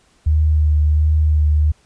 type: tone with vibrato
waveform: sine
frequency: 76.2 Hz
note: D#2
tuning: 36 cents flat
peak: -11 dBFS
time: 0.26-1.72 s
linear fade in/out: 10 ms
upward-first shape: sine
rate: 1.4 Hz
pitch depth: 22 cents each way
effects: pink hiss -56 dBFS RMS until 1.85 s + resampled to 22050 Hz